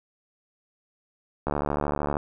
click train, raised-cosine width 1 ms, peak -12 dBFS, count 52, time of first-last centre 1.47-2.169 s, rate 73 Hz, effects none

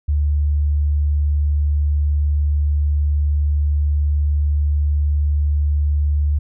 sine tone, 73.42 Hz, D2, in tune, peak -14 dBFS, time 0.08-6.39 s, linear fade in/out 10 ms, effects none

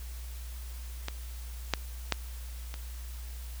clicks, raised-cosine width 0.2 ms, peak -16 / -8 / -8 / -23 dBFS, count 4, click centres 1.084 / 1.737 / 2.123 / 2.741 s, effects added 60 Hz sine -38 dBFS peak until 3.6 s + white hiss -51 dBFS RMS until 3.6 s

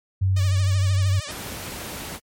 sine tone with pitch glide, 95.1 to 96.04 Hz, F#2 to G2, +48 to -35 cents, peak -16 dBFS, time 0.21-1.2 s, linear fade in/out 10 ms, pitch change +17 cents, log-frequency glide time 0.46-0.73 s
5% pulse tone with vibrato, 590 Hz, D5, 8 cents sharp, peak -21 dBFS, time 0.36-1.32 s, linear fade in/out 10 ms, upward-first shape triangle, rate 13 Hz, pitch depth 110 cents each way
pink noise, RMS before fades -33 dBFS, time 1.26-2.2 s, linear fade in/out 50 ms
effects high-pass 60 Hz 12 dB/octave + MP3 64 kbps

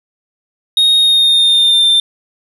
triangle tone with pitch glide, 3729 to 3581 Hz, A#7 to A7, 0 to +30 cents, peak -6 dBFS, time 0.77-2 s, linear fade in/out 2 ms, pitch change -70 cents, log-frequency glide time 0.98-1.88 s, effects none

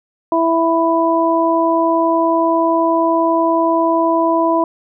harmonic tone, 330.4 Hz, E4, 4 cents sharp, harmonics 1 / 2 / 3, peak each -16 / -16 / -16 dBFS, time 0.32-4.64 s, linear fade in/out 2 ms, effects none

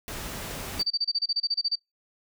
pink noise, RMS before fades -36 dBFS, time 0.08-0.82 s, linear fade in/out 0 ms
sine tone bursts, 4622 Hz, D8, 28 cents flat, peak -22 dBFS, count 14, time 0.79-1.757 s, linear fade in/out 10 ms, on 44 ms, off 27 ms
effects noise-tail reverb RT60 0.2 s tail -26 dB re dry

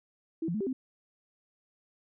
sine tone with pitch steps, 325.8 / 171.3 / 215.4 / 390 / 260.3 Hz, E4 / F3 / A3 / G4 / C4, -20 / -33 / -37 / -9 / -9 cents, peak -29 dBFS, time 0.42-0.73 s, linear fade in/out 5 ms, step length 62 ms, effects none

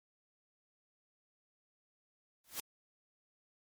white noise with exponential growth, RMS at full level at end -35 dBFS, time 2.44-2.6 s, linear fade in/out 2 ms, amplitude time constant 34 ms, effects MP3 96 kbps

